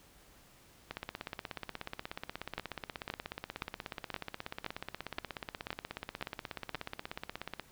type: two click trains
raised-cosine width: 0.3 ms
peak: -22 / -19 dBFS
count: 112 / 9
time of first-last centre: 0.91-7.597 / 2.58-6.747 s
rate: 16.6 / 1.92 Hz
effects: pink hiss -61 dBFS RMS until 7.71 s